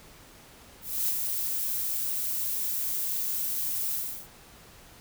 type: noise with ADSR envelope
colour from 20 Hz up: violet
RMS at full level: -26 dBFS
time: 0.81-4.28 s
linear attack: 270 ms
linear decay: 51 ms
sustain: -4 dB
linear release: 340 ms
effects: pink hiss -52 dBFS RMS until 5 s